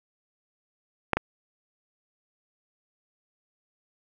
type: clicks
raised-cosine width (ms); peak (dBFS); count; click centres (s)
0.5; -6 / -8; 2; 1.133 / 1.17
effects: none